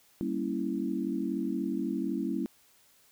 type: chord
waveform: sine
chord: G diminished seventh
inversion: none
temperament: equal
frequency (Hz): 196 / 233.1 / 277.2 / 329.6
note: G3 / Bb3 / Db4 / Fb4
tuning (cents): 0 / 0 / 0 / 0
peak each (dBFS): -35 / -35 / -34 / -34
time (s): 0.21-2.46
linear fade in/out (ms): 0
effects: white hiss -63 dBFS RMS until 3.11 s